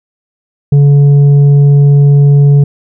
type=tone with tanh clipping; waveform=triangle; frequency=142.6 Hz; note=C#3; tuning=49 cents sharp; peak=-3 dBFS; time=0.72-2.64 s; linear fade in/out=5 ms; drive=9 dB; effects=none